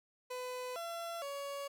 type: tone with pitch steps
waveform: 30% pulse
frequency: 502 / 677 / 562 Hz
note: B4 / E5 / C#5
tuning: +28 / +46 / +24 cents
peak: -37 dBFS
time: 0.3-1.68 s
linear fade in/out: 10 ms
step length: 460 ms
effects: none